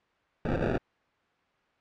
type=noise with sample-and-hold; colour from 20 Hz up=blue; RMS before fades=-28 dBFS; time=0.45-0.78 s; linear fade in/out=2 ms; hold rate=1050 Hz; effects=white hiss -68 dBFS RMS until 1.8 s + low-pass 2000 Hz 12 dB/octave